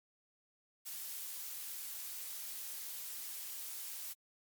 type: noise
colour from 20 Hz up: blue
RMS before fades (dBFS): -44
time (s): 0.85-4.14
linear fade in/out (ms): 20
effects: MP3 96 kbps